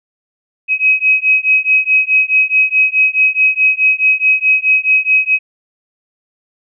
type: beating tone pair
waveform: sine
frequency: 2538 / 2542.7 Hz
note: D#7 / D#7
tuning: +34 / +37 cents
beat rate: 4.7 Hz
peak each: -12 dBFS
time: 0.68-5.39 s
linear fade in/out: 50 ms
effects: none